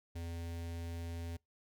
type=tone with notch filter; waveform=square; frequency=84.3 Hz; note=E2; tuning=39 cents sharp; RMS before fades=-42 dBFS; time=0.15-1.37 s; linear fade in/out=10 ms; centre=1200 Hz; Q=1.8; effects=noise-tail reverb RT60 0.2 s tail -26 dB re dry